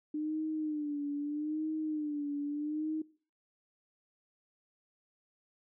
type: tone with vibrato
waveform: sine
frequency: 300.2 Hz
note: D4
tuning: 38 cents sharp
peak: -32 dBFS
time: 0.14-3.02 s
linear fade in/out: 5 ms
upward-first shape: sine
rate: 0.79 Hz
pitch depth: 74 cents each way
effects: noise-tail reverb RT60 0.4 s tail -20 dB re dry